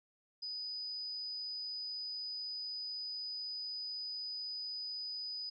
sine tone, 4978 Hz, D#8, in tune, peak -39 dBFS, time 0.42-5.5 s, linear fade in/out 10 ms, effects none

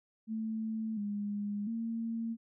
sine tone with pitch steps, 220.8 / 205.2 / 228.1 Hz, A3 / G#3 / A#3, +6 / -21 / -37 cents, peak -33 dBFS, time 0.27-2.37 s, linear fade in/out 50 ms, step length 700 ms, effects none

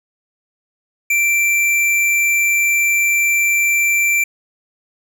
sine tone with tanh clipping, 2349 Hz, D7, in tune, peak -14 dBFS, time 1.1-4.24 s, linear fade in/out 5 ms, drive 18 dB, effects none

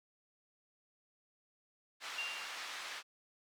pink band-pass noise, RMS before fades -45 dBFS, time 2-3.03 s, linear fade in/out 50 ms, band 1200 to 4800 Hz, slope 12 dB/octave
sine tone with exponential decay, 2776 Hz, F7, 11 cents flat, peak -35 dBFS, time 2.18-2.83 s, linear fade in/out 5 ms, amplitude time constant 140 ms
effects none

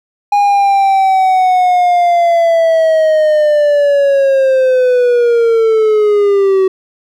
triangle linear sweep, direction down, 820 to 376.5 Hz, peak -5 dBFS, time 0.32-6.68 s, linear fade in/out 5 ms, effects none

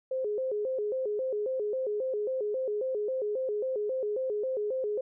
sine tone with vibrato, 467 Hz, A#4, 3 cents sharp, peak -28 dBFS, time 0.11-5.01 s, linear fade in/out 5 ms, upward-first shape square, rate 3.7 Hz, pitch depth 190 cents each way, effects none

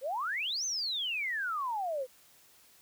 sine exponential two-way sweep, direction up then down, 491.6 to 6360 to 491.6 Hz, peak -31 dBFS, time 0.01-2.07 s, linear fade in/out 50 ms, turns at 0.65 s, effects white hiss -61 dBFS RMS until 2.81 s

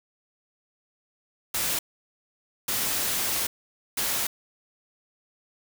white noise bursts at uneven times, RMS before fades -27 dBFS, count 3, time 1.54-1.79 / 2.68-3.47 / 3.97-4.27 s, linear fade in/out 5 ms, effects none

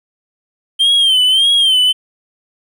triangle tone with vibrato, 3145 Hz, G7, 5 cents sharp, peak -7 dBFS, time 0.79-1.93 s, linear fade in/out 20 ms, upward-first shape sine, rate 1.7 Hz, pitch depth 89 cents each way, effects none

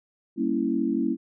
sine chord, G diminished seventh, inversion none, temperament equal, 196 / 233.1 / 277.2 / 329.6 Hz, G3 / Bb3 / Db4 / Fb4, 0 / 0 / 0 / 0 cents, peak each -32 / -27 / -27 / -27 dBFS, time 0.36-1.17 s, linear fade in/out 50 ms, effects none

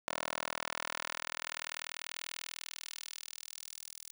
10% pulse tone with high-pass filter sweep, 40.29 Hz, E1, 39 cents flat, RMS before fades -43 dBFS, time 0.08-4.11 s, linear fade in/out 0 ms, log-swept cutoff 720 to 7000 Hz, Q 0.91, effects none

